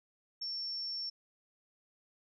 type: tone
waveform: sine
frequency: 5440 Hz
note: F8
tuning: 46 cents flat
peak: -36 dBFS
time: 0.41-1.1 s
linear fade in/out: 10 ms
effects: none